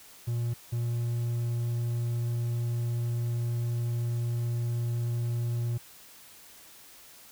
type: tone pair in turn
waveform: triangle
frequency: 118.5 / 118.5 Hz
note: A#2 / A#2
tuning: +29 / +29 cents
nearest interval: unison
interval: 0 cents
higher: neither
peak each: -25 dBFS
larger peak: neither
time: 0.27-0.54 / 0.72-5.78 s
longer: second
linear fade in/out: 10 ms
effects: white hiss -52 dBFS RMS until 7.31 s